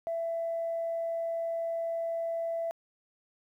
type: tone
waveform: sine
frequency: 666 Hz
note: E5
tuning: 18 cents sharp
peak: -29 dBFS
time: 0.07-2.71 s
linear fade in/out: 0 ms
effects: tanh soft clip ceiling -25 dBFS + 11-bit